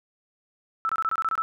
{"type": "tone bursts", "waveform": "sine", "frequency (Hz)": 1318.5, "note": "E6", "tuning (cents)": 0, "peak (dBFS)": -22, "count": 9, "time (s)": [0.85, 1.42], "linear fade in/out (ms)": 0, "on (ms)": 42, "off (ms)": 24, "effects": []}